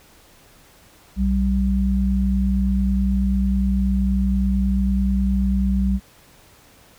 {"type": "tone pair together", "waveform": "sine", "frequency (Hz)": [61.74, 194.27], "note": ["B1", "G3"], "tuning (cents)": [0, -15], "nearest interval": "octave + minor sixth", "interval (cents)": 1985, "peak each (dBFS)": -19, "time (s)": [1.16, 6], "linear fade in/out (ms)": 50, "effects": ["pink hiss -51 dBFS RMS until 6.98 s"]}